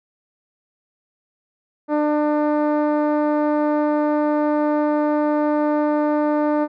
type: tone with low-pass filter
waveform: 10% pulse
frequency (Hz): 299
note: D4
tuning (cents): +31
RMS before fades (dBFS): -19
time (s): 1.88-6.68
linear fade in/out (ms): 50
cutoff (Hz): 660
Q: 0.75
effects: none